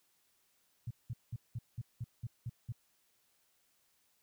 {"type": "tone bursts", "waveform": "sine", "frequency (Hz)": 117.6, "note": "A#2", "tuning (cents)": 16, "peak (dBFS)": -36, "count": 9, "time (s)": [0.87, 2.723], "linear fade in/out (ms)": 5, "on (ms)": 37, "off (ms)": 190, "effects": ["white hiss -74 dBFS RMS until 4.22 s"]}